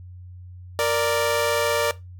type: tone pair together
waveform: sawtooth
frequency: 465.4 / 587.3 Hz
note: A#4 / D5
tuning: -3 / 0 cents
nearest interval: major third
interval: 403 cents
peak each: -19 / -18 dBFS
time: 0.79-1.91 s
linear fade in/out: 0 ms
effects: noise-tail reverb RT60 0.2 s tail -17 dB re dry + added 90 Hz sine -38 dBFS peak until 2.19 s